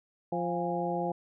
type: harmonic tone with a mistuned harmonic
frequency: 174.61 Hz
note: F3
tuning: in tune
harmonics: 1 / 2 / 3 / 4 / 5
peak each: -35 / -35 / -35 / -35 / -35 dBFS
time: 0.32-1.12 s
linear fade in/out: 5 ms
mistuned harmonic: 5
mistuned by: -100 cents
effects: none